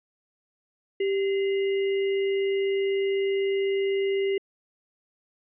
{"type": "tone with sample-and-hold", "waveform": "sine", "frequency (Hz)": 392, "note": "G4", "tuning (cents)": 0, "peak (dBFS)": -22, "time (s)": [1, 4.38], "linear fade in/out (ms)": 5, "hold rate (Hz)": 2450, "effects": ["resampled to 8000 Hz"]}